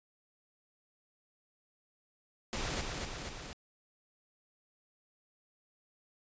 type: noise with echo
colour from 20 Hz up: pink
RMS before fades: -36 dBFS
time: 2.53-2.81 s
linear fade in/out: 0 ms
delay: 240 ms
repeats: 3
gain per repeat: -3 dB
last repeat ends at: 3.53 s
effects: resampled to 16000 Hz